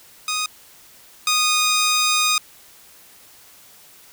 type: tone pair in turn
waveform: 10% pulse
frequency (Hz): 1244.5 / 1237.3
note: D#6 / D#6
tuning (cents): 0 / -10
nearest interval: unison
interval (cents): 10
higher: first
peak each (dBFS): -13 / -8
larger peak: second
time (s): 0.28-0.46 / 1.27-2.38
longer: second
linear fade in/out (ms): 2
effects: white hiss -48 dBFS RMS until 4.12 s